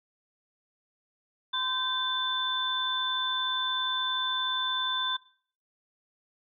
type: tone cluster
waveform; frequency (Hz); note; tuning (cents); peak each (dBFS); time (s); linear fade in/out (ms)
sine; 1027 / 1556 / 3530; C6 / G6 / A7; -33 / -13 / +5; -33 / -36 / -28; 1.53-5.17; 10
effects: noise-tail reverb RT60 0.5 s tail -19 dB re dry